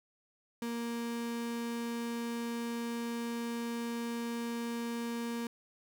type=tone; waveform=35% pulse; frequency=234.2 Hz; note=A#3; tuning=8 cents sharp; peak=-33 dBFS; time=0.62-5.47 s; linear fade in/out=2 ms; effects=none